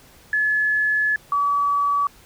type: tone pair in turn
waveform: sine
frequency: 1713 / 1143.3 Hz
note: A6 / D6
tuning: -47 / -47 cents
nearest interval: perfect fifth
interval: 700 cents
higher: first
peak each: -17 dBFS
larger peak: neither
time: 0.33-1.16 / 1.32-2.07 s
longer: first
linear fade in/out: 2 ms
effects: pink hiss -50 dBFS RMS until 2.25 s